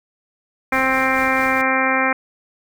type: harmonic tone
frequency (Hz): 263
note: C4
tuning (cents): +9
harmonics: 1 / 2 / 3 / 4 / 5 / 6 / 7 / 8 / 9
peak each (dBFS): -24 / -24 / -24 / -24 / -24 / -24 / -24 / -24 / -24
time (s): 0.72-2.13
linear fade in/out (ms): 5
type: noise with tremolo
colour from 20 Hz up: pink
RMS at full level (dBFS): -35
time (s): 0.72-1.62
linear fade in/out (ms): 10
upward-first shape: sine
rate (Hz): 4.6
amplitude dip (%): 40
effects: none